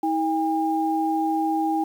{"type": "tone pair together", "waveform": "sine", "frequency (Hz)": [320, 806.3], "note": ["D#4", "G5"], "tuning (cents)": [49, 49], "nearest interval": "octave + major third", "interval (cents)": 1600, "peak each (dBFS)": -23, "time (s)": [0.03, 1.84], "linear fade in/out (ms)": 5, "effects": ["8-bit"]}